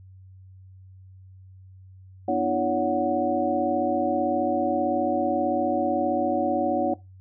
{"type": "tone cluster", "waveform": "sine", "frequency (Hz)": [246.2, 301.4, 339.7, 564, 737], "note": ["B3", "D4", "F4", "C#5", "F#5"], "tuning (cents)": [-5, 45, -48, 30, -7], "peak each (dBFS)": [-30, -28, -30, -26, -25], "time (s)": [2.28, 6.94], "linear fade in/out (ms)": 5, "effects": ["noise-tail reverb RT60 0.2 s tail -19 dB re dry", "added 94 Hz sine -45 dBFS peak until 7.2 s"]}